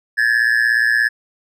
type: tone with amplitude modulation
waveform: triangle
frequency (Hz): 1711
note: A6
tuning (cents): -49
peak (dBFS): -7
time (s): 0.17-1.09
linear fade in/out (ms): 20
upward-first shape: sine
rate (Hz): 117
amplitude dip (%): 90
effects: none